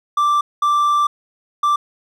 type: tone bursts at uneven times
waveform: triangle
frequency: 1174.7 Hz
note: D6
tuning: in tune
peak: -11 dBFS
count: 3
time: 0.17-0.41 / 0.62-1.07 / 1.63-1.76 s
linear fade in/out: 5 ms
effects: none